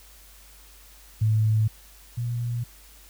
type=tone pair in turn; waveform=sine; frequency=109 / 119.65 Hz; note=A2 / A#2; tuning=-16 / +46 cents; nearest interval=major second; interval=162 cents; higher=second; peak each=-18 / -25 dBFS; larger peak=first; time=1.21-1.68 / 2.17-2.64 s; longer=neither; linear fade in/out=10 ms; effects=added 50 Hz sine -51 dBFS peak until 3.09 s + white hiss -52 dBFS RMS until 3.09 s